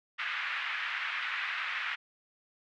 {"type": "band-pass noise", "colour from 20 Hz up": "pink", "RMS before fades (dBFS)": -35, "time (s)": [0.18, 1.96], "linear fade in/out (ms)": 20, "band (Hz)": [1400, 2700], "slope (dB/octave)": 24, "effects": []}